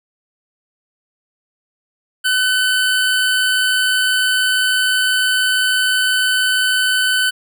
25% pulse tone, 1511 Hz, F#6, 36 cents sharp, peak -10 dBFS, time 2.24-7.31 s, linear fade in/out 20 ms, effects none

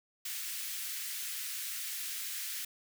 white high-pass noise, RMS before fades -39 dBFS, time 0.25-2.65 s, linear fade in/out 5 ms, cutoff 1600 Hz, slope 24 dB/octave, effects none

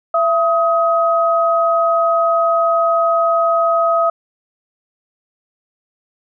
sine tone pair together, 670 / 1263 Hz, E5 / D#6, +28 / +26 cents, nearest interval major seventh, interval 1098 cents, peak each -14 / -15 dBFS, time 0.14-4.1 s, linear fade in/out 5 ms, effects none

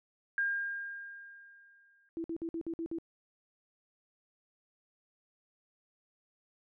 sine tone with exponential decay, 1609 Hz, G6, 45 cents sharp, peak -27 dBFS, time 0.38-2.09 s, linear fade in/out 1 ms, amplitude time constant 370 ms
sine tone bursts, 330.8 Hz, E4, 6 cents sharp, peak -34 dBFS, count 7, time 2.17-2.985 s, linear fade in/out 0 ms, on 71 ms, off 53 ms
effects none

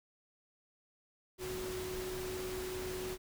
sine tone in noise, 370 Hz, F#4, in tune, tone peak -39 dBFS, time 1.38-3.18 s, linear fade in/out 50 ms, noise pink, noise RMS -44 dBFS, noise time 1.38-3.18 s, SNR +2 dB, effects none

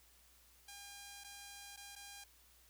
5% pulse tone with dropouts, 806 Hz, G5, 48 cents sharp, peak -39 dBFS, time 0.68-2.24 s, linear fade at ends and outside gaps 5 ms, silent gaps 1.238-1.244 / 1.763-1.773 / 1.954-1.961 s, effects added 60 Hz sine -70 dBFS peak until 2.69 s + white hiss -67 dBFS RMS until 2.69 s

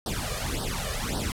pink noise with flanger, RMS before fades -30 dBFS, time 0.06-1.32 s, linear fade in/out 2 ms, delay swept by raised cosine 0.21 to 1.71 ms, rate 1.8 Hz, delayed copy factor +0.95, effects low-pass 12000 Hz 12 dB/octave

